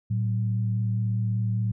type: tone pair together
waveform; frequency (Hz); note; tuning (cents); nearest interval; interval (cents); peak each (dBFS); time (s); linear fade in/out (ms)
sine; 111.87 / 188.3; A2 / F#3; +29 / +31; major sixth; 902; -23 / -32; 0.1-1.72; 10
effects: none